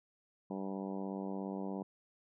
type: harmonic tone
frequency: 97 Hz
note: G2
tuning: 18 cents flat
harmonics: 2 / 3 / 4 / 5 / 6 / 7 / 8 / 9 / 10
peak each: -40 / -44 / -46 / -48 / -50 / -51 / -52 / -53 / -54 dBFS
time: 0.5-1.83 s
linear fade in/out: 5 ms
effects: none